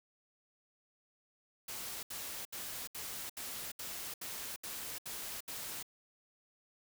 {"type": "noise bursts", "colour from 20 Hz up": "white", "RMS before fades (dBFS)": -43, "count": 10, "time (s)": [1.68, 5.828], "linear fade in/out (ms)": 5, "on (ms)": 350, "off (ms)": 72, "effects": []}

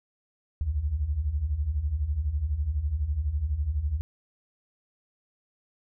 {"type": "beating tone pair", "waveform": "sine", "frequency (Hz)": [65.41, 77.41], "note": ["C2", "D#2"], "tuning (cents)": [0, -8], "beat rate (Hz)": 12, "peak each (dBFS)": [-31, -26], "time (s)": [0.61, 4.01], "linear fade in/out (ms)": 0, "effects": []}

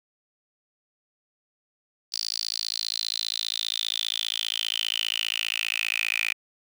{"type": "tone with high-pass filter sweep", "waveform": "10% pulse", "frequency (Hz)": 55, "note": "A1", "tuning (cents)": 0, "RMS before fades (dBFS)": -29, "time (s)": [2.12, 6.33], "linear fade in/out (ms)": 10, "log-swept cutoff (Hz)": [4800, 2400], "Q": 8.4, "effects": []}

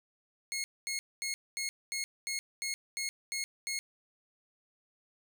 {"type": "tone bursts", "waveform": "15% pulse", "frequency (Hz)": 2164, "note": "C#7", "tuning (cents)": -42, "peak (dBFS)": -27, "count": 10, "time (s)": [0.52, 3.79], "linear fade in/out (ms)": 0, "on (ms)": 120, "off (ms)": 230, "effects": []}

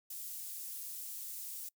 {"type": "high-pass noise", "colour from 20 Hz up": "pink", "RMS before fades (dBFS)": -44, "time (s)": [0.1, 1.69], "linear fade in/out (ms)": 5, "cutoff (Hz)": 11000, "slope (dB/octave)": 12, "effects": ["noise-tail reverb RT60 0.1 s tail -24 dB re dry"]}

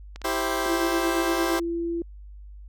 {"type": "clicks", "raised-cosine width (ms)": 0.2, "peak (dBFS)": -22, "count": 2, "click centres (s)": [0.16, 0.217]}
{"type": "chord", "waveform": "15% pulse", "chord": "C major", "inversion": "first", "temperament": "equal with one note detuned", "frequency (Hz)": [329.6, 392, 527.2], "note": ["E4", "G4", "C5"], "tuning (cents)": [0, 0, 13], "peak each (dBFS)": [-22, -22, -23], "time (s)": [0.24, 1.6], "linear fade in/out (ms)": 10}
{"type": "tone", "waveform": "sine", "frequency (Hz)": 338.3, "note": "E4", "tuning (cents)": 45, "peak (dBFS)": -25, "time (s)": [0.66, 2.02], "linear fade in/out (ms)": 2}
{"effects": ["added 50 Hz sine -40 dBFS peak until 2.68 s"]}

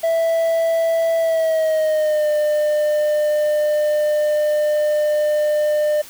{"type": "tone with pitch glide", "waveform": "triangle", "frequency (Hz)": [659.3, 601.1], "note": ["E5", "D5"], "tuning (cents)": [0, 40], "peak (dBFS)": -13, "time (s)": [0.03, 6.02], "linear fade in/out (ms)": 10, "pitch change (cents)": -160, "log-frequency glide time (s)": [1.19, 2.29], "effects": ["white hiss -40 dBFS RMS until 6.09 s"]}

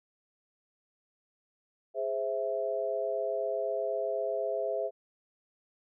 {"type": "chord", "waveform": "sine", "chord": "Ab augmented", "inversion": "none", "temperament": "equal", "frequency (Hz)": [415.3, 523.3, 659.3], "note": ["Ab4", "C5", "E5"], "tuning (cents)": [0, 0, 0], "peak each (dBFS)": [-35, -34, -32], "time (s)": [1.94, 4.91], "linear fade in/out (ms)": 50, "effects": []}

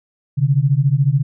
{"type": "beating tone pair", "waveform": "sine", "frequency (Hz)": [132, 146], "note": ["C3", "D3"], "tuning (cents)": [16, -10], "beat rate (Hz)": 14, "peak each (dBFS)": -15, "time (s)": [0.37, 1.23], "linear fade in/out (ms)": 20, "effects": []}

